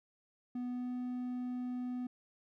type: tone with pitch glide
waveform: triangle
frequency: 246.9 to 248.8 Hz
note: B3 to B3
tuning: 0 to +13 cents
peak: -34 dBFS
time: 0.55-2.07 s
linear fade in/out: 5 ms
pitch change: +13 cents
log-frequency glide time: 0.67-0.92 s
effects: none